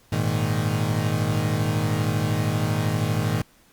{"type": "chord", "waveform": "35% pulse", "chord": "Ab suspended second", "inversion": "none", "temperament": "equal", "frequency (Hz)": [103.83, 116.54, 155.56], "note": ["Ab2", "Bb2", "Eb3"], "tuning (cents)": [0, 0, 0], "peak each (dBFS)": -24, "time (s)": [0.12, 3.42], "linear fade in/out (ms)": 5, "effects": ["pink hiss -57 dBFS RMS until 3.72 s", "Opus 48 kbps"]}